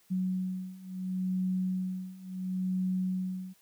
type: beating tone pair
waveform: sine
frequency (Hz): 185 / 185.72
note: F#3 / F#3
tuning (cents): 0 / +7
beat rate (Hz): 0.72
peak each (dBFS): -34 / -32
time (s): 0.1-3.54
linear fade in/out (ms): 20
effects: white hiss -65 dBFS RMS until 3.61 s